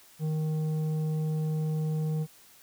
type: tone with tanh clipping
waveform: triangle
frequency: 155.8 Hz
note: D#3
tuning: 3 cents sharp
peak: -28 dBFS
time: 0.19-2.27 s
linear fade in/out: 50 ms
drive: 12 dB
effects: white hiss -56 dBFS RMS until 2.62 s